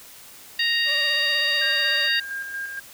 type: harmonic tone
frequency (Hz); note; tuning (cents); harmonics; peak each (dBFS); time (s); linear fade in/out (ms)
932.3; A#5; 0; 2 / 3 / 4 / 5; -23 / -25 / -26 / -27; 0.59-2.2; 5
type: tone with vibrato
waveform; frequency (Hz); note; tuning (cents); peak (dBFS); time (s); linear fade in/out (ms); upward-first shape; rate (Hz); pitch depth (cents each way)
sawtooth; 581; D5; -19; -30; 0.85-2.1; 50; sine; 16; 46
type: tone with tremolo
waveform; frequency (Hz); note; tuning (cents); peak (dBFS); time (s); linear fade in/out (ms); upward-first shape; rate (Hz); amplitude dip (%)
sine; 1609; G6; +45; -27; 1.61-2.8; 10; square; 4.3; 40
effects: white hiss -45 dBFS RMS until 2.93 s